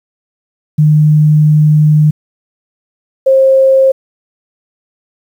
sine tone pair in turn, 152 / 532.7 Hz, D#3 / C5, -40 / +31 cents, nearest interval octave + minor seventh, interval 2171 cents, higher second, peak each -4 dBFS, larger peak neither, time 0.78-2.11 / 3.26-3.92 s, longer first, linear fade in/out 10 ms, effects 7-bit

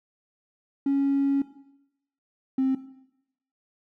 triangle tone pair in turn, 277.2 / 264.3 Hz, C#4 / C4, 0 / +18 cents, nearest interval minor second, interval 82 cents, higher first, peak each -17 dBFS, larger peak neither, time 0.86-1.42 / 2.58-2.75 s, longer first, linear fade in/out 5 ms, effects noise-tail reverb RT60 0.8 s tail -17 dB re dry + tanh soft clip ceiling -17 dBFS

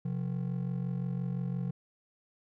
triangle ring-modulated tone, 153.8 Hz, D#3, 20 cents flat, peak -26 dBFS, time 0.05-1.71 s, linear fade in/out 2 ms, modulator 22.9 Hz, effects none

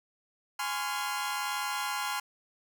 sawtooth chord, Db major seventh, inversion second, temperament equal with one note detuned, 830.6 / 1027.9 / 1108.7 / 1396.9 Hz, Ab5 / C6 / Db6 / F6, 0 / -31 / 0 / 0 cents, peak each -32 / -32 / -37 / -33 dBFS, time 0.59-2.2 s, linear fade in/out 5 ms, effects none

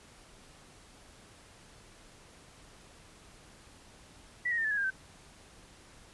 sine tone with pitch steps, 1956 / 1880.7 / 1808.2 / 1738.6 / 1671.6 / 1607.2 / 1545.3 Hz, B6 / A#6 / A6 / A6 / G#6 / G6 / G6, -17 / +15 / +47 / -21 / +11 / +43 / -25 cents, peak -28 dBFS, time 4.45-4.905 s, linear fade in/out 10 ms, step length 65 ms, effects pink hiss -56 dBFS RMS until 6.13 s + resampled to 24000 Hz

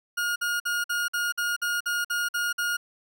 40% pulse tone bursts, 1430 Hz, F6, 41 cents sharp, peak -24 dBFS, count 11, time 0.17-2.77 s, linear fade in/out 10 ms, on 190 ms, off 51 ms, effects none

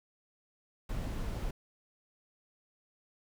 brown noise, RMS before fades -36 dBFS, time 0.89-1.51 s, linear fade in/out 5 ms, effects none

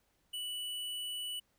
square tone, 2960 Hz, F#7, in tune, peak -38 dBFS, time 0.33-1.4 s, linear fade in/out 10 ms, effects pink hiss -75 dBFS RMS until 1.58 s

